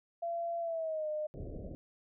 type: tone with pitch glide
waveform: sine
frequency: 680 to 609.3 Hz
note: F5 to D#5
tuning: -46 to -36 cents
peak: -33 dBFS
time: 0.22-1.27 s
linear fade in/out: 10 ms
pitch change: -190 cents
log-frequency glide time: 0.6-1.09 s
type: low-pass noise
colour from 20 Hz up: pink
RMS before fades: -43 dBFS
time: 1.34-1.75 s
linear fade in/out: 0 ms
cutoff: 660 Hz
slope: 96 dB/octave
effects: none